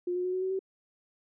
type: tone with pitch steps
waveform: sine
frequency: 355.5 / 360.7 / 365.9 / 371.2 / 376.6 / 382.1 Hz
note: F4 / F#4 / F#4 / F#4 / F#4 / G4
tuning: +31 / -44 / -19 / +6 / +31 / -44 cents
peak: -28 dBFS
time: 0.07-0.592 s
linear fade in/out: 5 ms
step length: 87 ms
effects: none